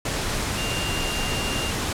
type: tone in noise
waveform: sine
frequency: 2794 Hz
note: F7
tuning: in tune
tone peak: -30 dBFS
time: 0.57-1.71 s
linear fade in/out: 5 ms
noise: pink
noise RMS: -26 dBFS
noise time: 0.05-1.93 s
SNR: -7 dB
effects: low-pass 10000 Hz 12 dB/octave